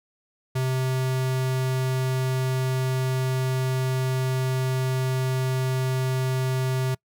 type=tone; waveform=square; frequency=130 Hz; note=C3; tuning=11 cents flat; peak=-23 dBFS; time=0.55-6.95 s; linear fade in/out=10 ms; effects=noise-tail reverb RT60 0.1 s tail -25 dB re dry